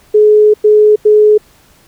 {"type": "tone bursts at uneven times", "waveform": "sine", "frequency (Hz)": 423.8, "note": "G#4", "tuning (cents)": 35, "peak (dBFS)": -3, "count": 3, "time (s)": [[0.14, 0.54], [0.64, 0.96], [1.05, 1.38]], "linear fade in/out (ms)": 10, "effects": ["pink hiss -47 dBFS RMS until 1.87 s"]}